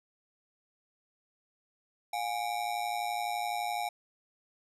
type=ring-modulated tone; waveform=square; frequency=768 Hz; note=G5; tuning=36 cents flat; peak=-29 dBFS; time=2.13-3.89 s; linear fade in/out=5 ms; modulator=55.9 Hz; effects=resampled to 32000 Hz